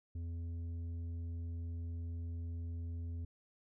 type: tone with tanh clipping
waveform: sine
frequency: 84.4 Hz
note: E2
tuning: 41 cents sharp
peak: -40 dBFS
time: 0.15-3.25 s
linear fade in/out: 5 ms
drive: 7 dB
effects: none